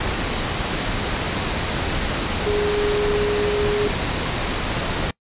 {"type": "tone in noise", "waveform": "sine", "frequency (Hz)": 414.5, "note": "G#4", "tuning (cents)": -3, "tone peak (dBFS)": -19, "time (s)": [2.46, 3.88], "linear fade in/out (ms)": 5, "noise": "pink", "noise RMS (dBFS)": -23, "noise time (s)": [0, 5.11], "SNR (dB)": 1, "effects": ["noise-tail reverb RT60 0.1 s tail -25 dB re dry", "resampled to 8000 Hz"]}